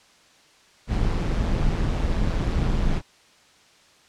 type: noise with amplitude modulation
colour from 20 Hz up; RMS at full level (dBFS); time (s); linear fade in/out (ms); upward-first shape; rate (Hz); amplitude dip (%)
brown; -20; 0.87-3.02; 50; sine; 169; 55
effects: white hiss -55 dBFS RMS until 4.08 s + low-pass 6000 Hz 12 dB/octave